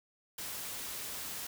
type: noise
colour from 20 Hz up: white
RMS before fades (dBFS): -41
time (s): 0.38-1.47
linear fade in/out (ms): 5
effects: none